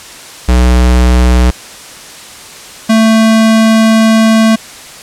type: tone pair in turn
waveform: square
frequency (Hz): 61.74 / 222.1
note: B1 / A3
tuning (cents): 0 / +16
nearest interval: octave + minor seventh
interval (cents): 2216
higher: second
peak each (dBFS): -5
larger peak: neither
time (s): 0.48-1.51 / 2.89-4.56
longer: second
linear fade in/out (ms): 10
effects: white hiss -30 dBFS RMS until 5.02 s + low-pass 9000 Hz 12 dB/octave

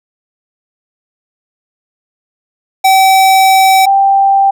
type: tone pair in turn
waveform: square / sine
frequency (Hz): 767 / 786.3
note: G5 / G5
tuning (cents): -38 / +5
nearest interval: unison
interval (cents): 43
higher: second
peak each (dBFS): -5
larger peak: neither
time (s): 2.84-3.86 / 3.86-4.51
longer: first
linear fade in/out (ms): 10
effects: none

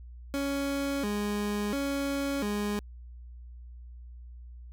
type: tone with vibrato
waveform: 30% pulse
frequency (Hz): 240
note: B3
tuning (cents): -49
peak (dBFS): -26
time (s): 0.34-2.79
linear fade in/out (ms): 0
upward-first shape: square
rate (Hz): 0.72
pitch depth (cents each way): 260
effects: added 60 Hz sine -43 dBFS peak until 4.72 s

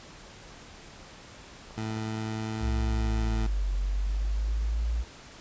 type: clicks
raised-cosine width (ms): 1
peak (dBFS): -31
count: 3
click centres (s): 1.708 / 1.905 / 1.971
type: tone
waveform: 20% pulse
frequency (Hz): 110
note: A2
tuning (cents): 0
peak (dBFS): -26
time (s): 1.77-3.47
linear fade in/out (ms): 10
type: linear two-way sweep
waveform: sine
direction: down then up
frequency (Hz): 65.41 to 46.25 to 57.9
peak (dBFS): -25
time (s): 2.6-5.05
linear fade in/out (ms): 50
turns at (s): 3.74
effects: pink hiss -48 dBFS RMS until 5.4 s + resampled to 16000 Hz

